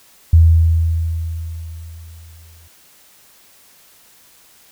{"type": "tone with exponential decay", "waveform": "sine", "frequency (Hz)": 82.1, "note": "E2", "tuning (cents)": -6, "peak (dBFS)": -4, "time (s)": [0.33, 2.68], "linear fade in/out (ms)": 5, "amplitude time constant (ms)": 510, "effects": ["white hiss -49 dBFS RMS until 4.71 s"]}